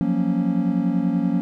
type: chord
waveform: triangle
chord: Gb major seventh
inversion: third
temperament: equal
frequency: 174.61 / 185 / 233.1 / 277.2 Hz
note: F3 / Gb3 / Bb3 / Db4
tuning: 0 / 0 / 0 / 0 cents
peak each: -22 dBFS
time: 0.01-1.41 s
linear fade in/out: 0 ms
effects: none